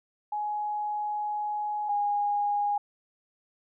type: tone pair in turn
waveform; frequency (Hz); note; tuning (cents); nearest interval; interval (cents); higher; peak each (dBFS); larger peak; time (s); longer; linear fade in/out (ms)
sine; 838 / 821.2; G#5 / G#5; +15 / -20; unison; 35; first; -28 / -24; second; 0.32-1.89 / 1.89-2.78; first; 5
effects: none